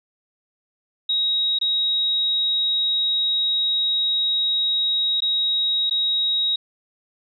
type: tone with dropouts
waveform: sine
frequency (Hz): 3800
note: A#7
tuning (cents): +33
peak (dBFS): -18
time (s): 1.09-6.56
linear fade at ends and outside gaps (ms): 5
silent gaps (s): 1.588-1.612 / 5.205-5.22 / 5.898-5.909
effects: none